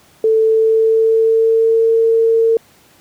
sine tone with pitch glide, 442.4 to 453.3 Hz, A4 to A#4, +9 to -48 cents, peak -9 dBFS, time 0.24-2.57 s, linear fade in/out 2 ms, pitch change +43 cents, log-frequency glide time 0.42-1.93 s, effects pink hiss -49 dBFS RMS until 3 s + high-pass 100 Hz 12 dB/octave

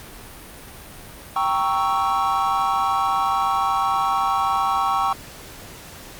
triangle chord, G diminished seventh, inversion none, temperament equal, 784 / 932.3 / 1108.7 / 1318.5 Hz, G5 / Bb5 / Db6 / Fb6, 0 / 0 / 0 / 0 cents, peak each -21 / -25 / -20 / -24 dBFS, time 1.36-5.13 s, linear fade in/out 2 ms, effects pink hiss -40 dBFS RMS until 6.19 s + Opus 48 kbps

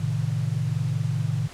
sine chord, A diminished, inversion none, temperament equal, 110 / 130.81 / 155.56 Hz, A2 / C3 / Eb3, 0 / 0 / 0 cents, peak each -27 dBFS, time 0-1.48 s, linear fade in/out 10 ms, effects pink hiss -44 dBFS RMS until 1.53 s + low-pass 9000 Hz 12 dB/octave

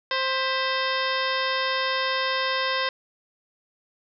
harmonic tone with a mistuned harmonic, 525 Hz, C5, 6 cents sharp, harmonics 1 / 2 / 3 / 4 / 5 / 6 / 7 / 8 / 9 / 10, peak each -30 / -28 / -30 / -31 / -34 / -35 / -33 / -40 / -37 / -35 dBFS, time 0.11-2.89 s, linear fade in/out 2 ms, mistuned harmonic 4, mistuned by -100 cents, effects none

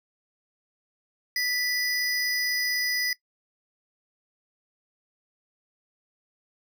square tone pair together, 1975.5 / 4978 Hz, B6 / D#8, 0 / 0 cents, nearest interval octave + major third, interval 1600 cents, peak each -28 / -28 dBFS, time 1.36-3.13 s, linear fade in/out 2 ms, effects noise-tail reverb RT60 0.1 s tail -20 dB re dry

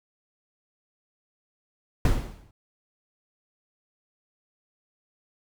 brown noise with exponential decay, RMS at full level -18 dBFS, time 2.05-2.51 s, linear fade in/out 2 ms, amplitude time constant 99 ms, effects none

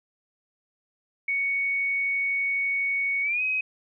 sine tone with pitch glide, 2227 to 2529 Hz, C#7 to D#7, +7 to +28 cents, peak -23 dBFS, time 1.28-3.61 s, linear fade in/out 5 ms, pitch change +221 cents, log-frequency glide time 3.22-3.42 s, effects none

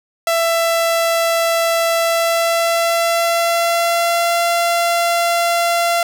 sawtooth tone with pitch glide, 667 to 685 Hz, E5 to F5, +20 to -34 cents, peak -10 dBFS, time 0.27-6.03 s, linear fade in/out 2 ms, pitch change +46 cents, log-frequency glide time 1.98-4.45 s, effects none

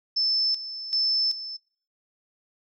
sine tone with tremolo, 5274 Hz, E8, in tune, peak -21 dBFS, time 0.16-1.57 s, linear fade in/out 10 ms, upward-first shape square, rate 1.3 Hz, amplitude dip 75%, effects noise-tail reverb RT60 0.5 s tail -23 dB re dry

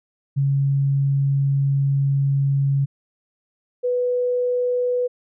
sine tone pair in turn, 138.59 / 493.9 Hz, C#3 / B4, 0 / 0 cents, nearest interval octave + minor seventh, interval 2200 cents, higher second, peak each -16 / -18 dBFS, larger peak first, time 0.36-2.86 / 3.83-5.08 s, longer first, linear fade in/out 20 ms, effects none

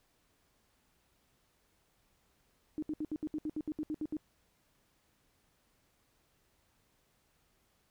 sine tone bursts, 306.4 Hz, D#4, 27 cents flat, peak -33 dBFS, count 13, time 2.78-4.168 s, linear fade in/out 0 ms, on 44 ms, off 68 ms, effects pink hiss -73 dBFS RMS until 7.9 s

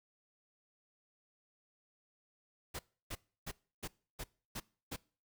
pink noise bursts, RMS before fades -42 dBFS, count 7, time 2.74-4.964 s, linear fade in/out 10 ms, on 52 ms, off 310 ms, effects noise-tail reverb RT60 0.4 s tail -23 dB re dry

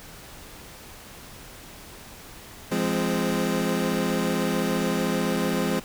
25% pulse chord, F minor, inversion none, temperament equal with one note detuned, 172.11 / 207.7 / 261.6 Hz, F3 / Ab3 / C4, -25 / 0 / 0 cents, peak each -24 / -23 / -24 dBFS, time 2.71-5.8 s, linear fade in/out 10 ms, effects pink hiss -44 dBFS RMS until 5.84 s

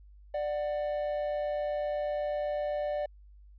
triangle tone pair together, 592.1 / 740 Hz, D5 / F#5, +14 / 0 cents, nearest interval major third, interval 386 cents, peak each -28 / -36 dBFS, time 0.34-3.06 s, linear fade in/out 5 ms, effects added 50 Hz sine -51 dBFS peak until 3.58 s + resampled to 11025 Hz

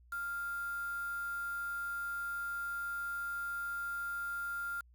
sine tone with quantisation, 1396.9 Hz, F6, in tune, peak -36 dBFS, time 0.12-4.81 s, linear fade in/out 5 ms, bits 8, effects added 60 Hz sine -59 dBFS peak until 4.94 s

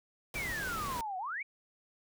pink noise, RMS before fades -41 dBFS, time 0.34-1.01 s, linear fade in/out 2 ms
sine exponential two-way sweep, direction down then up, 2389 to 720 to 2389 Hz, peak -35 dBFS, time 0.35-1.43 s, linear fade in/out 10 ms, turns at 1.18 s
effects none

